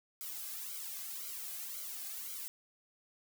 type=noise with flanger; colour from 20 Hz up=blue; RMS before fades=-43 dBFS; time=0.21-2.48 s; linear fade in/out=0 ms; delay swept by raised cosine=1.1 to 2.2 ms; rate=1.9 Hz; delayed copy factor=-1; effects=none